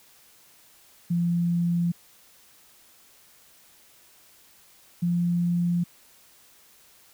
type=tone pair in turn; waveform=sine; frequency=172.1 / 173.7 Hz; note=F3 / F3; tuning=-25 / -9 cents; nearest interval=unison; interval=16 cents; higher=second; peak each=-21 dBFS; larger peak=neither; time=1.1-1.92 / 5.02-5.84 s; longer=neither; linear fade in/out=10 ms; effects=white hiss -56 dBFS RMS until 7.13 s